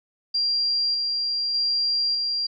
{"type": "tone with tremolo", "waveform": "sine", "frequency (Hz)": 4759, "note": "D8", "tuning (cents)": 22, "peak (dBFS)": -20, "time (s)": [0.34, 2.47], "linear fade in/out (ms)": 10, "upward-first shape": "square", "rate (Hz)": 0.83, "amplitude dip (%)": 25, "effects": []}